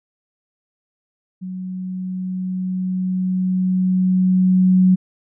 sine tone with level ramp, 185 Hz, F#3, in tune, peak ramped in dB -26 to -9 dBFS, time 1.41-4.96 s, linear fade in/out 20 ms, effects none

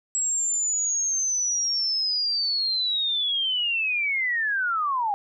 sine linear sweep, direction down, 7720 to 787 Hz, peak -22 dBFS, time 0.15-5.14 s, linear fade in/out 0 ms, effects none

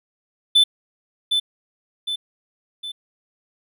triangle tone with echo, 3516 Hz, A7, 2 cents flat, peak -9 dBFS, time 0.55-0.64 s, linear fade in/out 10 ms, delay 760 ms, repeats 3, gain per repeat -6 dB, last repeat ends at 2.92 s, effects none

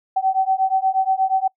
sine beating tone pair, 760 / 768.4 Hz, F#5 / G5, +46 / -35 cents, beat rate 8.4 Hz, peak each -19 dBFS, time 0.16-1.48 s, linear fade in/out 10 ms, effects noise-tail reverb RT60 0.1 s tail -26 dB re dry

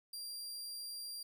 sawtooth tone, 4756 Hz, D8, 21 cents sharp, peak -40 dBFS, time 0.13-1.23 s, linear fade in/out 5 ms, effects none

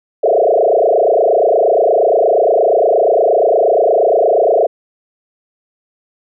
sine tone with frequency modulation, 554.4 Hz, C#5, in tune, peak -8 dBFS, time 0.23-4.67 s, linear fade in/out 10 ms, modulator 28.5 Hz, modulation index 5.1, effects none

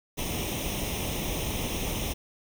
pink noise with comb filter, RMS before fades -31 dBFS, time 0.17-2.14 s, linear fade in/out 20 ms, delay 0.33 ms, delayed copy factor +0.75, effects none

